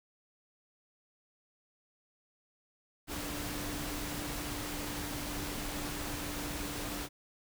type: tone in noise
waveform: sine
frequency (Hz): 293.9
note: D4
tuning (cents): +1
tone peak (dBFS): -43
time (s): 3.07-7.09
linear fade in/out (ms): 50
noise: pink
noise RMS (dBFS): -39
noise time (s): 3.07-7.09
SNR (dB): -7
effects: none